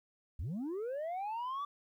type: linear sweep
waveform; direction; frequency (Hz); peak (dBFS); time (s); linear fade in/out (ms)
sine; up; 58.27 to 1170; -33; 0.39-1.65; 5
effects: tanh soft clip ceiling -35 dBFS + 12-bit